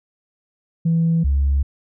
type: tone pair in turn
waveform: sine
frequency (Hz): 165.2 / 69.46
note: E3 / C#2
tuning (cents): +4 / +4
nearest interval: octave + minor third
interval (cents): 1500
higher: first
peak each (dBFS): -13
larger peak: neither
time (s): 0.85-1.24 / 1.24-1.63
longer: neither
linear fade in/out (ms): 10
effects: tanh soft clip ceiling -11 dBFS